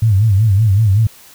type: tone with vibrato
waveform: sine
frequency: 103.83 Hz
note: G#2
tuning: in tune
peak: -8 dBFS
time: 0.02-1.07 s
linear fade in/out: 5 ms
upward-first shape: sine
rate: 5.3 Hz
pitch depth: 160 cents each way
effects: white hiss -42 dBFS RMS until 1.34 s

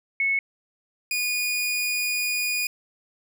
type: tone pair in turn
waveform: sine / sawtooth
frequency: 2200 / 2455 Hz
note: C#7 / D#7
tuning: -14 / -24 cents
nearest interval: major second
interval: 190 cents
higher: second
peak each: -20 dBFS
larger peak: neither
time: 0.2-0.39 / 1.11-2.67 s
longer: second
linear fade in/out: 2 ms
effects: none

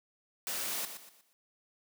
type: noise with echo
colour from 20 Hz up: white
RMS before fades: -36 dBFS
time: 0.47-0.85 s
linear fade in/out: 0 ms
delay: 120 ms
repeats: 4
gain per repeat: -9 dB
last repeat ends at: 1.33 s
effects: high-pass 200 Hz 12 dB/octave

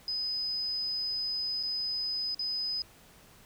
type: tone with dropouts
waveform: sine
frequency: 5020 Hz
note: D#8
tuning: 15 cents sharp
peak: -30 dBFS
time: 0.08-2.82 s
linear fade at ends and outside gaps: 1 ms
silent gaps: 1.629-1.634 / 2.346-2.393 s
effects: pink hiss -57 dBFS RMS until 3.45 s

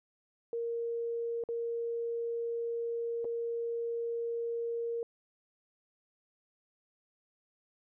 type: tone with dropouts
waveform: sine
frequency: 466.2 Hz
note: A#4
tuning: in tune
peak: -32 dBFS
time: 0.53-5.03 s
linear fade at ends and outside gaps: 1 ms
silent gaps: 1.438-1.488 / 3.245-3.251 s
effects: none

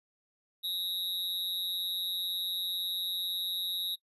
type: tone with amplitude modulation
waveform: square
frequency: 3794 Hz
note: A#7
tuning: 30 cents sharp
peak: -29 dBFS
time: 0.63-3.96 s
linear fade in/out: 20 ms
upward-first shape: sine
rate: 182 Hz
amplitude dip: 85%
effects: noise-tail reverb RT60 0.1 s tail -20 dB re dry + resampled to 32000 Hz

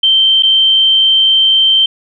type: tone with dropouts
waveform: sine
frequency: 3124 Hz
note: G7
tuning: 7 cents flat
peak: -6 dBFS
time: 0.03-1.86 s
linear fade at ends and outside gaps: 5 ms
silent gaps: 0.425-0.432 s
effects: none

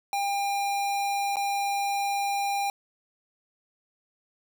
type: tone with dropouts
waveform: square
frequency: 801 Hz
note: G5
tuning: 37 cents sharp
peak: -26 dBFS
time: 0.13-2.7 s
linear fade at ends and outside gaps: 1 ms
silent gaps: 1.358-1.368 s
effects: none

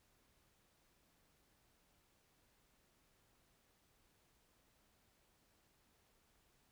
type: silence
effects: pink hiss -75 dBFS RMS until 6.71 s

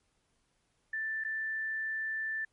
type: tone with dropouts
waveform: sine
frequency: 1767 Hz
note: A6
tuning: 7 cents sharp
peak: -32 dBFS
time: 0.93-2.45 s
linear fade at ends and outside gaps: 5 ms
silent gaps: 1.239-1.247 s
effects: pink hiss -75 dBFS RMS until 2.52 s + MP3 48 kbps

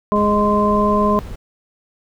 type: harmonic tone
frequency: 207.7 Hz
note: G#3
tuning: in tune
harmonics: 1 / 2 / 3 / 5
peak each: -17 / -20 / -20 / -17 dBFS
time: 0.12-1.19 s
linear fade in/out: 0 ms
type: noise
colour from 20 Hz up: brown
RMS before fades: -30 dBFS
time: 0.15-1.36 s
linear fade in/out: 10 ms
effects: none

